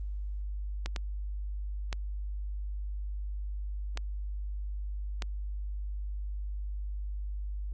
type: clicks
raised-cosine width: 0.2 ms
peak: -18 dBFS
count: 5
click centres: 0.86 / 0.962 / 1.928 / 3.974 / 5.222 s
effects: added 50 Hz sine -33 dBFS peak until 7.73 s + Opus 24 kbps